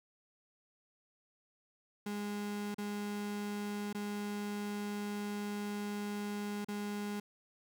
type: tone with dropouts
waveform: 35% pulse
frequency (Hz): 206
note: G#3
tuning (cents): -14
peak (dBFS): -35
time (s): 2.06-7.2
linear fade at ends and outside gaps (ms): 5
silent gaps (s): 2.745-2.782 / 3.929-3.947 / 6.647-6.684
effects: 12-bit